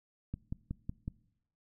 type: click train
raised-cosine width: 5 ms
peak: -24 dBFS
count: 5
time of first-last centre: 0.34-1.079 s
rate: 5.41 Hz
effects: noise-tail reverb RT60 0.8 s tail -22 dB re dry